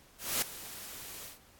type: noise with ADSR envelope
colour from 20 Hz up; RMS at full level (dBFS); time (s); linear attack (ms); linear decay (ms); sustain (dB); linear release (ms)
white; -29; 0.18-1.39; 240; 5; -16; 130
effects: pink hiss -60 dBFS RMS until 1.59 s + AAC 64 kbps